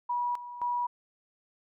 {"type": "tone with tremolo", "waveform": "sine", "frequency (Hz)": 970, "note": "B5", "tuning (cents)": -31, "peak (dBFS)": -27, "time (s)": [0.09, 0.87], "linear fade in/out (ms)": 10, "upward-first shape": "square", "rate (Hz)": 1.9, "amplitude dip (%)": 75, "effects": []}